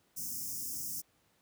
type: band-stop noise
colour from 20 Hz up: white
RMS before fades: -39 dBFS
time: 0.16-1.02 s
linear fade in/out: 20 ms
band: 320 to 5100 Hz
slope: 96 dB/octave
effects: pink hiss -71 dBFS RMS until 1.41 s + high-pass 80 Hz 12 dB/octave